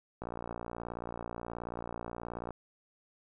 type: click train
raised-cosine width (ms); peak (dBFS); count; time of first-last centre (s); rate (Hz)
1; -25; 135; 0.22-2.507; 58.6
effects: none